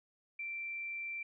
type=tone; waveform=sine; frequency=2349 Hz; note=D7; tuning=in tune; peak=-38 dBFS; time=0.39-1.23 s; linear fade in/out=5 ms; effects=none